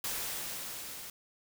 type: noise with level ramp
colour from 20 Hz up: white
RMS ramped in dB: -35 to -45 dBFS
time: 0.04-1.1 s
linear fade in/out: 2 ms
effects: none